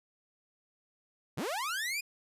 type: linear sweep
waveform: sawtooth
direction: up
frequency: 91.7 to 2489 Hz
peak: -29 dBFS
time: 1.37-2.01 s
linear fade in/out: 10 ms
effects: resampled to 32000 Hz